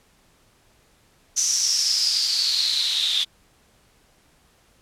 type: noise with band-pass filter sweep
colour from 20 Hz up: white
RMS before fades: -22 dBFS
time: 1.36-3.25 s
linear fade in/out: 20 ms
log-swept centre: 6100 to 3500 Hz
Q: 9.5
effects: pink hiss -59 dBFS RMS until 4.81 s + low-pass 12000 Hz 12 dB/octave